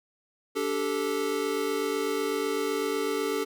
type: chord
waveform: square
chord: D suspended fourth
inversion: none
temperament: equal with one note detuned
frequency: 289.8 / 392 / 440 Hz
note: D4 / G4 / A4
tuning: -23 / 0 / 0 cents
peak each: -34 / -32 / -30 dBFS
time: 0.55-3.45 s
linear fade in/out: 20 ms
effects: none